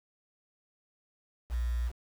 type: tone with quantisation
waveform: sine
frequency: 59.6 Hz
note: A#1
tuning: 39 cents sharp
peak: -28 dBFS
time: 1.49-1.92 s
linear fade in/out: 50 ms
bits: 8
effects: none